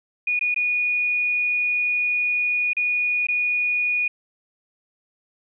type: tone with dropouts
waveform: sine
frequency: 2457 Hz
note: D#7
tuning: 22 cents flat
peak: -19 dBFS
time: 0.27-4.08 s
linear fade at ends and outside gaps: 5 ms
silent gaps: 0.393-0.41 / 0.544-0.561 / 2.733-2.767 / 3.269-3.285 s
effects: none